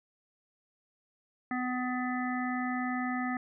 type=harmonic tone; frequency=251 Hz; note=B3; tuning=28 cents sharp; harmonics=1 / 3 / 5 / 7 / 8; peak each=-32 / -37 / -39 / -40 / -41 dBFS; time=1.51-3.37 s; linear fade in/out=2 ms; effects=none